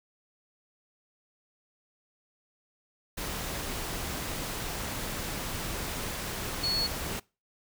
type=tone in noise; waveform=sine; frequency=4372 Hz; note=C#8; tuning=25 cents flat; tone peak=-27 dBFS; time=6.63-6.87 s; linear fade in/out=10 ms; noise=pink; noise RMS=-35 dBFS; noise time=3.17-7.2 s; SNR=+5 dB; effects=noise-tail reverb RT60 0.3 s tail -24 dB re dry